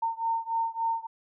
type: beating tone pair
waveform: sine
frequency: 910 / 913.5 Hz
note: A#5 / A#5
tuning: -42 / -35 cents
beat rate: 3.5 Hz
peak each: -29 / -30 dBFS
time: 0.02-1.07 s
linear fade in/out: 10 ms
effects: none